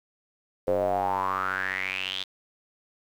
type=tone with band-pass filter sweep; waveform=square; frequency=47.22 Hz; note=F#1; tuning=36 cents sharp; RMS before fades=-28 dBFS; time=0.67-2.24 s; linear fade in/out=10 ms; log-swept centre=500 to 3600 Hz; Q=7.7; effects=9-bit